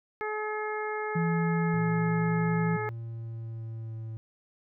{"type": "harmonic tone", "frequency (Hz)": 426.6, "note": "G#4", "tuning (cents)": 46, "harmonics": [1, 2, 3, 4, 5], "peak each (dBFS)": [-33, -36, -38, -39, -40], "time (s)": [0.21, 2.89], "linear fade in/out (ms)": 0}
{"type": "tone", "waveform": "sine", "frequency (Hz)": 167.7, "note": "E3", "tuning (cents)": 30, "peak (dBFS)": -25, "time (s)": [1.15, 2.77], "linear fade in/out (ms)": 10}
{"type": "tone with pitch glide", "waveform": "triangle", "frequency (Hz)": [117.6, 111.71], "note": ["A#2", "A2"], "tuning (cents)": [16, 27], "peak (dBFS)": -33, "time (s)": [1.74, 4.17], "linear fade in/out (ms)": 0, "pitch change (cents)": -89, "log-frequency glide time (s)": [2.22, 4.04]}
{"effects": []}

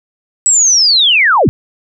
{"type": "linear sweep", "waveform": "sine", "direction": "down", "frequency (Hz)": [7960, 63], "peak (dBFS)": -6, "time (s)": [0.46, 1.49], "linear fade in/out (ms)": 0, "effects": []}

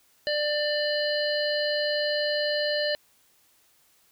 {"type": "harmonic tone", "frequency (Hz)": 594, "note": "D5", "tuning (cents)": 20, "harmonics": [1, 3, 5, 7, 8], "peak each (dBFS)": [-26, -31, -34, -31, -38], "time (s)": [0.27, 2.95], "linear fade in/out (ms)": 0, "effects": ["white hiss -63 dBFS RMS until 4.11 s"]}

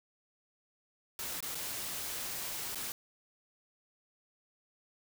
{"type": "noise with dropouts", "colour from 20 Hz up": "white", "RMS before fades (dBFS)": -39, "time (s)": [1.19, 2.92], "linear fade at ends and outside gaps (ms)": 1, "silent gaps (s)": [[1.405, 1.426], [1.547, 1.553], [2.748, 2.756]], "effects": []}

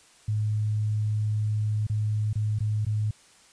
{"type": "tone with dropouts", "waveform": "sine", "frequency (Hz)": 106.6, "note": "G#2", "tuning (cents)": 46, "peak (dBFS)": -23, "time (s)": [0.28, 3.11], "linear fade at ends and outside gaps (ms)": 5, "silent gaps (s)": [[1.868, 1.897], [2.331, 2.355], [2.588, 2.604], [2.85, 2.865]], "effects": ["white hiss -56 dBFS RMS until 3.52 s", "resampled to 22050 Hz"]}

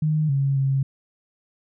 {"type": "tone with pitch steps", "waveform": "sine", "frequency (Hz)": [154.2, 137.9, 135.7], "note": ["D#3", "C#3", "C#3"], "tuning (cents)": [-15, -9, -36], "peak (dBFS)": -18, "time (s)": [0.02, 0.83], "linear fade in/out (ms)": 5, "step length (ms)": 270, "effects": []}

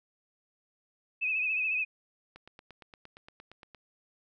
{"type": "tone with vibrato", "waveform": "sine", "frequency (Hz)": 2552, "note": "D#7", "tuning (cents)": 43, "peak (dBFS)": -27, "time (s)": [1.21, 1.85], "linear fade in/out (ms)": 20, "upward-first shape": "triangle", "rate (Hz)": 14, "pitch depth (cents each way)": 72}
{"type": "click train", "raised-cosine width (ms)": 0.3, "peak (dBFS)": -33, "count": 13, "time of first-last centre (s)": [2.36, 3.747], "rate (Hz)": 8.65}
{"effects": []}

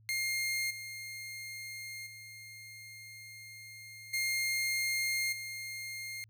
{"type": "tone with level steps", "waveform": "sawtooth", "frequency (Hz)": 2122, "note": "C7", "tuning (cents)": 24, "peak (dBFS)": [-28, -38, -44, -27, -36], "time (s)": [0.09, 6.24], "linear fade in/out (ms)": 0, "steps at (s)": [0.7, 2.06, 4.13, 5.32], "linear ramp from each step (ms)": 10, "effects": ["added 109 Hz sine -59 dBFS peak until 6.29 s"]}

